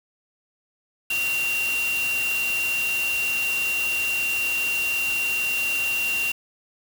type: tone in noise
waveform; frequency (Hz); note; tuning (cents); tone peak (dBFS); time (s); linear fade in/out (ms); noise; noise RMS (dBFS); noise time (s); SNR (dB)
sine; 2759; F7; -22; -22; 1.1-6.32; 5; white; -32; 1.1-6.32; +7
effects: none